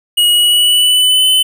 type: tone with pitch glide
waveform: square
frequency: 2899 to 3029 Hz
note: F#7 to F#7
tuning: -36 to +40 cents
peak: -8 dBFS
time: 0.17-1.43 s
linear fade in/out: 10 ms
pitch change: +76 cents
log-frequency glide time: 0.29-1.28 s
effects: none